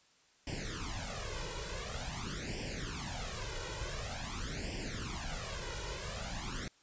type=noise with flanger; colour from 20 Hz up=pink; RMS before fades=-40 dBFS; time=0.47-6.68 s; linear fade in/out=2 ms; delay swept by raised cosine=0.38 to 2.08 ms; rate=0.47 Hz; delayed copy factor=+0.9; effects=white hiss -67 dBFS RMS until 6.82 s + resampled to 16000 Hz